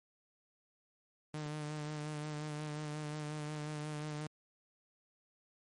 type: tone with vibrato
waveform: sawtooth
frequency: 150.9 Hz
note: D3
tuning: 47 cents sharp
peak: -35 dBFS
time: 1.34-4.27 s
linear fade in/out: 2 ms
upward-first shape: sine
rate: 5.6 Hz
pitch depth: 26 cents each way
effects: MP3 48 kbps